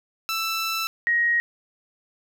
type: tone pair in turn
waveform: 15% pulse / sine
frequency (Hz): 1327 / 1884.3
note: E6 / A#6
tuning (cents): +11 / +18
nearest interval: tritone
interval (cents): 607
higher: second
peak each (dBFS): -18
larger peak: neither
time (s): 0.29-0.87 / 1.07-1.4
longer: first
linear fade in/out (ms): 0
effects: none

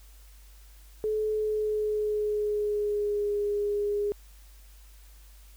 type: tone with pitch glide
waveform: sine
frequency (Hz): 429.8 to 411.3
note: A4 to G#4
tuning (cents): -41 to -17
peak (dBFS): -25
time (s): 1.04-4.12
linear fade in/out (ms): 0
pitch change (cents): -76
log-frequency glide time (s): 1.31-3.34
effects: added 50 Hz sine -49 dBFS peak until 5.56 s + white hiss -59 dBFS RMS until 5.56 s

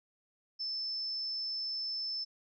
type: tone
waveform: sine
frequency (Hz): 5274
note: E8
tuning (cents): 0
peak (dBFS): -34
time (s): 0.59-2.25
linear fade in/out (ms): 20
effects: none

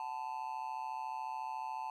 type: tone with amplitude modulation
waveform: triangle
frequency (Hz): 880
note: A5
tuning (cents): 0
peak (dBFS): -32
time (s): 0-1.9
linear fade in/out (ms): 2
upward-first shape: sine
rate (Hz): 134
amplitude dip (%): 90
effects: none

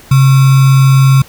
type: tone with sample-and-hold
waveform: sine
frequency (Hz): 134.3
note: C3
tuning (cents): +46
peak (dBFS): -3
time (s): 0.11-1.22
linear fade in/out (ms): 5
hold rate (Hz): 1225
effects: pink hiss -38 dBFS RMS until 1.28 s

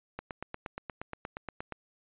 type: click train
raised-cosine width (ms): 0.5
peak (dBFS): -22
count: 14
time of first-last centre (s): 0.19-1.723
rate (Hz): 8.48
effects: resampled to 8000 Hz

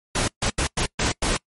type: noise bursts at uneven times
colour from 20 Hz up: pink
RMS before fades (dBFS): -22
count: 6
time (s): 0.15-0.28 / 0.42-0.5 / 0.58-0.67 / 0.77-0.86 / 0.99-1.12 / 1.22-1.37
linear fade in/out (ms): 5
effects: noise-tail reverb RT60 0.1 s tail -24 dB re dry + MP3 48 kbps

